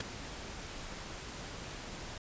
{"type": "noise with ADSR envelope", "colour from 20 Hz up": "pink", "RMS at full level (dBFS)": -30, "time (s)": [0, 2.18], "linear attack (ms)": 6, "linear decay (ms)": 8, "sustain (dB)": -14, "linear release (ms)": 4, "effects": ["resampled to 16000 Hz"]}